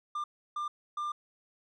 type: tone bursts at uneven times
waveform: triangle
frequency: 1195 Hz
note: D6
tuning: 30 cents sharp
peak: -30 dBFS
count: 3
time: 0.15-0.24 / 0.56-0.68 / 0.97-1.12 s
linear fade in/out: 5 ms
effects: resampled to 22050 Hz